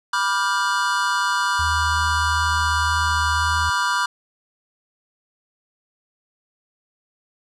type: chord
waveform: square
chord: G dominant seventh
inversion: first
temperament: just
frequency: 980 / 1176 / 1411.2 / 1568 Hz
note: B5 / D6 / F6 / G6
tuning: -14 / +2 / +18 / 0 cents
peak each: -24 / -25 / -25 / -27 dBFS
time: 0.13-4.06 s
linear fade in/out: 5 ms
type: tone with vibrato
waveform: sine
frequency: 78.1 Hz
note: D#2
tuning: 7 cents sharp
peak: -24 dBFS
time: 1.59-3.7 s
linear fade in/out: 5 ms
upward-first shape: square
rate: 1.7 Hz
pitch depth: 10 cents each way
effects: low-pass 8000 Hz 12 dB/octave